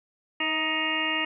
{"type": "harmonic tone with a mistuned harmonic", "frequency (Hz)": 313.1, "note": "D#4", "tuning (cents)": 11, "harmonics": [1, 2, 3, 4, 6, 7, 8, 9], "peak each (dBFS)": [-34, -38, -35, -36, -30, -33, -34, -29], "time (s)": [0.4, 1.25], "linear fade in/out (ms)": 5, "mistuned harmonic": 2, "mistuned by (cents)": 28, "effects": []}